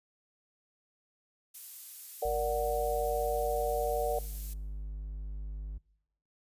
violet noise, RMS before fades -43 dBFS, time 1.54-4.54 s, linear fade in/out 10 ms
sine chord, Bb augmented, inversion none, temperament equal, 466.2 / 587.3 / 740 Hz, Bb4 / D5 / F#5, 0 / 0 / 0 cents, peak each -33 dBFS, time 2.22-4.19 s, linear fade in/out 5 ms
triangle tone, 50.8 Hz, G#1, 38 cents flat, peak -34 dBFS, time 2.25-5.78 s, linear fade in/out 5 ms
effects noise-tail reverb RT60 0.9 s tail -24 dB re dry + resampled to 32000 Hz

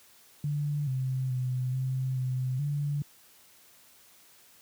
sine tone with pitch steps, 146.5 / 130.5 / 127.2 / 130.6 / 128.4 / 144.8 Hz, D3 / C3 / C3 / C3 / C3 / D3, -4 / -4 / -48 / -3 / -32 / -24 cents, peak -27 dBFS, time 0.44-3.02 s, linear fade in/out 2 ms, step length 430 ms, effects white hiss -58 dBFS RMS until 4.61 s + high-pass 60 Hz 12 dB/octave

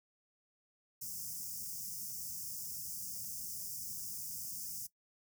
white band-stop noise, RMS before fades -43 dBFS, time 1.01-4.87 s, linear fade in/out 10 ms, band 220 to 5000 Hz, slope 96 dB/octave, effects noise-tail reverb RT60 0.1 s tail -18 dB re dry + high-pass 80 Hz 12 dB/octave

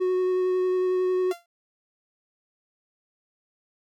triangle tone with vibrato, 368 Hz, F#4, 9 cents flat, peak -19 dBFS, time 0-1.33 s, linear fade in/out 20 ms, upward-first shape sine, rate 11 Hz, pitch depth 10 cents each way
sawtooth tone with exponential decay, 690 Hz, F5, 21 cents flat, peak -26 dBFS, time 1.31-1.46 s, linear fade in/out 2 ms, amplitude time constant 31 ms
effects none

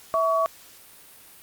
sine tone pair together, 654 / 1129.2 Hz, E5 / C#6, -14 / +32 cents, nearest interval major sixth, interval 946 cents, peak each -22 dBFS, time 0.14-0.46 s, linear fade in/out 0 ms, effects white hiss -49 dBFS RMS until 1.42 s + Opus 48 kbps

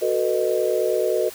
sine chord, B dominant seventh, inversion second, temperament just, 370.4 / 444.5 / 493.9 / 617.4 Hz, F#4 / A4 / B4 / D#5, +2 / +18 / 0 / -14 cents, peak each -24 dBFS, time 0.01-1.3 s, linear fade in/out 20 ms, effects white hiss -40 dBFS RMS until 1.34 s

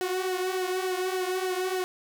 sawtooth tone with flanger, 370.3 Hz, F#4, 1 cent sharp, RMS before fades -29 dBFS, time 0.01-1.84 s, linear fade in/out 0 ms, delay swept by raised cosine 0.82 to 4.52 ms, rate 3.4 Hz, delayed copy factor -0.65, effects none

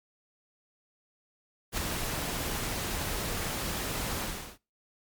pink noise with ADSR envelope, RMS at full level -29 dBFS, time 1.72-4.58 s, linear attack 55 ms, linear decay 9 ms, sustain -4 dB, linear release 380 ms, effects noise-tail reverb RT60 0.3 s tail -24 dB re dry + MP3 96 kbps

